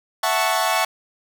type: chord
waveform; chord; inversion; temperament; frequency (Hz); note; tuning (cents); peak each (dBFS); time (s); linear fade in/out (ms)
sawtooth; F# minor seventh; third; equal; 659.3 / 740 / 880 / 1108.7; E5 / F#5 / A5 / C#6; 0 / 0 / 0 / 0; -20; 0.23-0.85; 5
effects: none